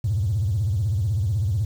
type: tone with vibrato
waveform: triangle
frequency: 100.5 Hz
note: G2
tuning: 44 cents sharp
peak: -16 dBFS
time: 0.04-1.65 s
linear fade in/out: 5 ms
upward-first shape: sine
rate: 16 Hz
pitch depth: 280 cents each way
effects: tanh soft clip ceiling -17 dBFS + 8-bit